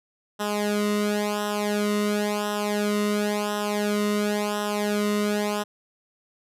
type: tone with flanger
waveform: sawtooth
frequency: 207.7 Hz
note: G#3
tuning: in tune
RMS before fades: -25 dBFS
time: 0.39-5.64 s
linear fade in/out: 20 ms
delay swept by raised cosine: 0.44 to 1.25 ms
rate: 0.95 Hz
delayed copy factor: -0.85
effects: resampled to 32000 Hz